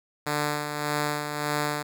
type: tone with tremolo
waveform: 5% pulse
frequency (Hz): 148.2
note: D3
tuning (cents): +16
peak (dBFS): -13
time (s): 0.26-1.83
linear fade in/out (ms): 10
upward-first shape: sine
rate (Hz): 1.7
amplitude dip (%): 50
effects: none